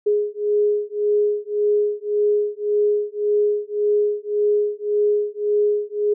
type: beating tone pair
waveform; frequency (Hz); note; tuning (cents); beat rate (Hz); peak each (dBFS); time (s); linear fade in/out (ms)
sine; 415.3 / 417.1; G#4 / G#4; 0 / +7; 1.8; -20; 0.06-6.14; 10
effects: none